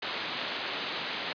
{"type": "low-pass noise", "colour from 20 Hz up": "white", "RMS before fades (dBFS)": -35, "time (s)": [0.02, 1.33], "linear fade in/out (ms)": 5, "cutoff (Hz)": 4300, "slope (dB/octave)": 48, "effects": ["high-pass 200 Hz 12 dB/octave", "resampled to 11025 Hz"]}